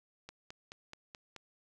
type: click train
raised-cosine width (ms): 0.2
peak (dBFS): -29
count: 6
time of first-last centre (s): 0.29-1.363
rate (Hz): 4.66
effects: none